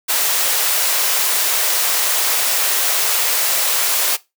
white high-pass noise, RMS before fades -17 dBFS, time 0.08-4.17 s, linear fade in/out 20 ms, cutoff 440 Hz, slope 24 dB/octave, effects noise-tail reverb RT60 0.2 s tail -18 dB re dry

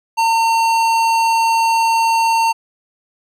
sine tone with tanh clipping, 909 Hz, A#5, 44 cents flat, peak -14 dBFS, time 0.17-2.53 s, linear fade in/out 20 ms, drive 18 dB, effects none

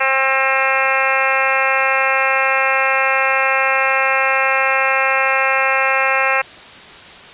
harmonic tone, 266.9 Hz, C4, 35 cents sharp, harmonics 2 / 3 / 4 / 5 / 6 / 7 / 8 / 9 / 10, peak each -22 / -22 / -22 / -22 / -22 / -22 / -22 / -22 / -22 dBFS, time 0-6.42 s, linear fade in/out 10 ms, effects white hiss -37 dBFS RMS until 7.33 s + resampled to 8000 Hz

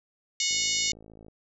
harmonic tone, 731 Hz, F#5, 21 cents flat, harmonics 3 / 4 / 5 / 6 / 7 / 8 / 9 / 10, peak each -33 / -33 / -33 / -33 / -33 / -33 / -33 / -33 dBFS, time 0.4-0.92 s, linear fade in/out 2 ms
click train, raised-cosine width 2 ms, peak -36 dBFS, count 43, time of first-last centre 0.51-1.283 s, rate 54.3 Hz
effects none

